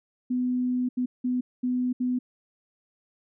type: tone bursts at uneven times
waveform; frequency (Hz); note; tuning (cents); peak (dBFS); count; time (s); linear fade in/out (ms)
sine; 250; B3; +21; -23; 5; 0.3-0.89 / 0.97-1.06 / 1.24-1.41 / 1.63-1.93 / 2-2.19; 10
effects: none